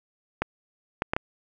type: clicks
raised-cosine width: 0.5 ms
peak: -9 dBFS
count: 4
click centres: 0.42 / 1.021 / 1.135 / 1.165 s
effects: none